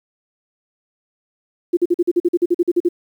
sine tone bursts, 349.2 Hz, F4, in tune, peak -11 dBFS, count 14, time 1.73-2.889 s, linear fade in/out 10 ms, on 41 ms, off 45 ms, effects 8-bit

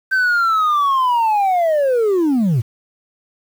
sine linear sweep, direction down, 1558 to 102.5 Hz, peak -10 dBFS, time 0.11-2.62 s, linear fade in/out 20 ms, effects tanh soft clip ceiling -12 dBFS + 7-bit

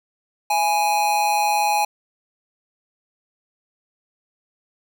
square tone with amplitude modulation, 830.6 Hz, G#5, in tune, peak -15 dBFS, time 0.5-1.85 s, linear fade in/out 5 ms, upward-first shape sine, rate 160 Hz, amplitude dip 60%, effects none

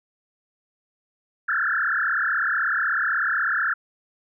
sine tone with frequency modulation, 1552 Hz, G6, 18 cents flat, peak -20 dBFS, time 1.48-3.74 s, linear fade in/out 10 ms, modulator 36.2 Hz, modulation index 6, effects none

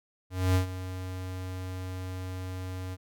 square tone with ADSR envelope, 92.5 Hz, F#2, in tune, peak -21 dBFS, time 0.3-2.97 s, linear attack 250 ms, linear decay 110 ms, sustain -14 dB, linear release 39 ms, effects none

